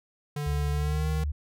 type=tone with pitch glide; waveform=square; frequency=146.83 to 155.29 Hz; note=D3 to D#3; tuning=0 to -3 cents; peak=-30 dBFS; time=0.36-1.24 s; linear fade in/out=5 ms; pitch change=+97 cents; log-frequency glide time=0.72-1.09 s
type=tone; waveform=sine; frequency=73.42 Hz; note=D2; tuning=in tune; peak=-26 dBFS; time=0.46-1.32 s; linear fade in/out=10 ms
effects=none